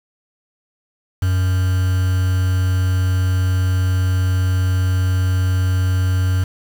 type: tone with quantisation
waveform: triangle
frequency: 92.5 Hz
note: F#2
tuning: in tune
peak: -12 dBFS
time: 1.22-6.44 s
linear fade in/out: 5 ms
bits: 5
effects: none

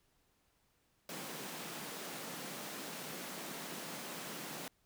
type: high-pass noise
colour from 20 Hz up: pink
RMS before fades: -45 dBFS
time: 1.09-4.68 s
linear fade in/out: 2 ms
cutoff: 150 Hz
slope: 48 dB/octave
effects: pink hiss -75 dBFS RMS until 4.85 s

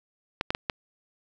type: clicks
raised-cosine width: 0.3 ms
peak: -10 dBFS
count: 4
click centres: 0.411 / 0.505 / 0.549 / 0.698 s
effects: none

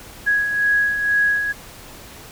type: beating tone pair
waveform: sine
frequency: 1661.2 / 1663.3 Hz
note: G#6 / G#6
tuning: 0 / +2 cents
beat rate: 2.1 Hz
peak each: -25 / -16 dBFS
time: 0.26-1.53 s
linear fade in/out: 20 ms
effects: pink hiss -40 dBFS RMS until 2.31 s

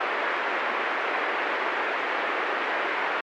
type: band-pass noise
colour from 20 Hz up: white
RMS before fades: -27 dBFS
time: 0-3.21 s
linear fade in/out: 10 ms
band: 340 to 2100 Hz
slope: 24 dB/octave
effects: MP3 64 kbps

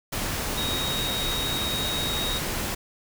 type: tone in noise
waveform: sine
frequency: 3767 Hz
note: A#7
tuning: 17 cents sharp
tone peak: -28 dBFS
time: 0.57-2.39 s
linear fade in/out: 10 ms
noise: pink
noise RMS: -29 dBFS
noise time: 0.12-2.75 s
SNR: -2 dB
effects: none

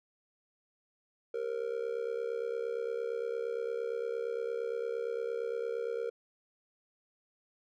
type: tone with amplitude modulation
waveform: triangle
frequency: 466.2 Hz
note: A#4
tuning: in tune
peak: -27 dBFS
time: 1.34-6.1 s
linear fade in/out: 5 ms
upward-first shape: sine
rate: 68.7 Hz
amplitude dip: 85%
effects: none

